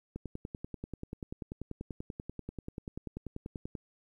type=click train; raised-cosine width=3 ms; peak=-26 dBFS; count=38; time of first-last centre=0.16-3.752 s; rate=10.3 Hz; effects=11-bit